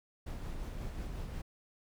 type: noise with tremolo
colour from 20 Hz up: brown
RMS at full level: -39 dBFS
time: 0.26-1.42 s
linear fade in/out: 10 ms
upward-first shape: sine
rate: 5.6 Hz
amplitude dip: 30%
effects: none